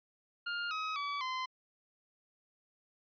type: tone with pitch steps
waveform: sawtooth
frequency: 1409 / 1269.9 / 1144.5 / 1031.4 Hz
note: F6 / D#6 / D6 / C6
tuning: +15 / +35 / -45 / -25 cents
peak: -31 dBFS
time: 0.46-1.46 s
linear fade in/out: 10 ms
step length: 250 ms
effects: resampled to 11025 Hz